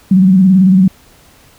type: tone with vibrato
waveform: sine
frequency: 187.9 Hz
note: F#3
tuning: 27 cents sharp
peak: -4 dBFS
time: 0.11-0.88 s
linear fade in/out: 5 ms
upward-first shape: square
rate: 18 Hz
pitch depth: 59 cents each way
effects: pink hiss -45 dBFS RMS until 1.58 s